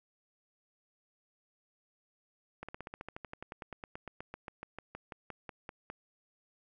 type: slowing click train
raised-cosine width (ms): 0.5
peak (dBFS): -27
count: 29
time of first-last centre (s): 2.63-5.901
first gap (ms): 56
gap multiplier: 1.05
effects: none